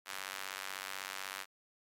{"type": "tone with high-pass filter", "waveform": "square", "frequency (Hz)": 48.06, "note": "G1", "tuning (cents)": -34, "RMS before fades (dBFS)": -43, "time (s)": [0.05, 1.46], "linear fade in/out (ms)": 50, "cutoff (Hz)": 1400, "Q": 0.95, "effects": ["MP3 64 kbps"]}